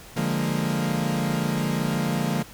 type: chord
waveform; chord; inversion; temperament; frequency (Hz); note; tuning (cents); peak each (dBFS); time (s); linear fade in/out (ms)
40% pulse; Bb dominant seventh; first; equal; 146.83 / 174.61 / 207.7 / 233.1; D3 / F3 / Ab3 / Bb3; 0 / 0 / 0 / 0; -27 / -27 / -29 / -28; 0.16-2.43; 10
effects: pink hiss -45 dBFS RMS until 2.53 s